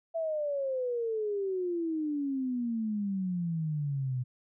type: exponential sweep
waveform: sine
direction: down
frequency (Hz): 668 to 123.47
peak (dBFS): -29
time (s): 0.14-4.24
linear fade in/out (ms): 20
effects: none